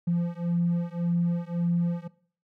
triangle beating tone pair, 171.3 / 173.1 Hz, F3 / F3, -33 / -15 cents, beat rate 1.8 Hz, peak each -24 dBFS, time 0.07-2.08 s, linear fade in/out 10 ms, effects noise-tail reverb RT60 0.5 s tail -20 dB re dry + tanh soft clip ceiling -19 dBFS

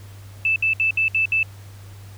sine tone bursts, 2637 Hz, E7, in tune, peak -16 dBFS, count 6, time 0.45-1.43 s, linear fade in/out 2 ms, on 110 ms, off 64 ms, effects added 99 Hz sine -38 dBFS peak until 2.17 s + pink hiss -49 dBFS RMS until 2.17 s

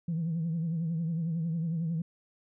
sine tone with vibrato, 164.81 Hz, E3, in tune, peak -27 dBFS, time 0.08-2.02 s, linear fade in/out 5 ms, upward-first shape triangle, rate 11 Hz, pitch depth 94 cents each way, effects tanh soft clip ceiling -25 dBFS

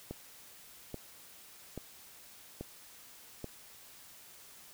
click train, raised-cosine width 2 ms, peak -26 dBFS, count 5, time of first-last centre 0.11-3.443 s, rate 1.2 Hz, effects white hiss -55 dBFS RMS until 4.73 s

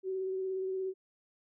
sine tone with vibrato, 378.4 Hz, F#4, 39 cents sharp, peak -32 dBFS, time 0.03-0.94 s, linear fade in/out 50 ms, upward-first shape sine, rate 17 Hz, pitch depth 18 cents each way, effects none

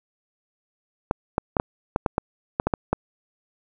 clicks, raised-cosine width 1 ms, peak -6 dBFS, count 11, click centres 1.111 / 1.381 / 1.568 / 1.599 / 1.961 / 2.062 / 2.181 / 2.599 / 2.67 / 2.738 / 2.93 s, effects none

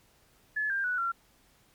sine tone with pitch steps, 1716 / 1591.9 / 1476.7 / 1369.9 Hz, A6 / G6 / F#6 / F6, -44 / +26 / -4 / -34 cents, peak -27 dBFS, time 0.56-1.12 s, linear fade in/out 10 ms, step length 140 ms, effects pink hiss -64 dBFS RMS until 1.74 s + MP3 96 kbps

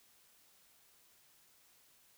silence, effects white hiss -67 dBFS RMS until 2.17 s

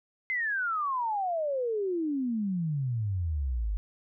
sine exponential sweep, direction down, 2100 to 48.12 Hz, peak -27 dBFS, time 0.3-3.77 s, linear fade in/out 0 ms, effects none

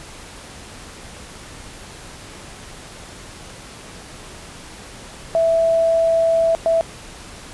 sine tone bursts at uneven times, 659.3 Hz, E5, in tune, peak -13 dBFS, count 2, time 5.35-6.55 / 6.66-6.81 s, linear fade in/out 0 ms, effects pink hiss -38 dBFS RMS until 7.53 s + resampled to 24000 Hz

